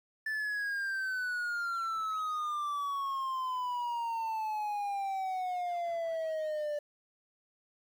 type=exponential sweep; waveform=triangle; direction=down; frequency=1760 to 586 Hz; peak=-30 dBFS; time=0.26-6.79 s; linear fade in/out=5 ms; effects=10-bit